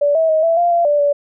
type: tone with pitch steps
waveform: sine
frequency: 578 / 647 / 630 / 663 / 695 / 686 / 586 / 576 Hz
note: D5 / E5 / D#5 / E5 / F5 / F5 / D5 / D5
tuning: -28 / -32 / +21 / +10 / -9 / -31 / -4 / -34 cents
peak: -11 dBFS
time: 0.01-1.13 s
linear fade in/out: 10 ms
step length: 140 ms
effects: none